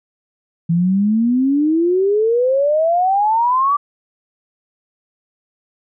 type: exponential sweep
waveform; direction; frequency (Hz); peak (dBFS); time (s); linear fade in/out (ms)
sine; up; 164 to 1174.7; -12; 0.69-3.77; 10
effects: none